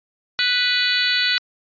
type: harmonic tone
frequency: 493.9 Hz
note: B4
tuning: in tune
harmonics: 3 / 4 / 5 / 6 / 7 / 8 / 9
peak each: -23 / -25 / -26 / -27 / -27 / -22 / -24 dBFS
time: 0.39-1.38 s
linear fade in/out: 0 ms
effects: resampled to 11025 Hz